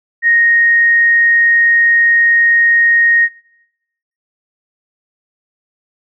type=tone; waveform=sine; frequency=1864.7 Hz; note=A#6; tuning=in tune; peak=-7 dBFS; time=0.22-3.29 s; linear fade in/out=50 ms; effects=noise-tail reverb RT60 0.9 s tail -21 dB re dry